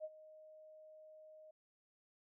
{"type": "tone with ADSR envelope", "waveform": "sine", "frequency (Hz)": 622.3, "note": "D#5", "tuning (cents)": 0, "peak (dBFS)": -40, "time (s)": [0, 1.51], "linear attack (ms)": 44, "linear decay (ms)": 41, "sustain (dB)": -16, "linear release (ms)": 6, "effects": []}